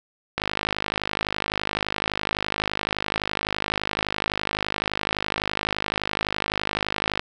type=click train; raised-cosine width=0.3 ms; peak=-7 dBFS; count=354; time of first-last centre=0.38-7.195 s; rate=51.8 Hz; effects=none